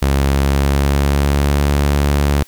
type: tone with pitch glide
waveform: sawtooth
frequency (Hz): 69 to 71.64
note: C#2 to D2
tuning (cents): -7 to -42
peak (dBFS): -8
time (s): 0.02-2.43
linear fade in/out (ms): 0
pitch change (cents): +65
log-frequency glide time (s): 0.32-1.66
effects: white hiss -46 dBFS RMS until 2.47 s